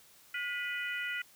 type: harmonic tone with a mistuned harmonic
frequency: 493.9 Hz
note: B4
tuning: in tune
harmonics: 3 / 4 / 5 / 6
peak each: -38 / -37 / -41 / -44 dBFS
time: 0.34-1.22 s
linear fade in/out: 5 ms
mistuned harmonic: 3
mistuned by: -55 cents
effects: white hiss -60 dBFS RMS until 1.35 s